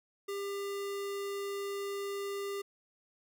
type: tone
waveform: square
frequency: 399.5 Hz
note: G4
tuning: 33 cents sharp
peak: -36 dBFS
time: 0.28-2.62 s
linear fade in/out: 10 ms
effects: none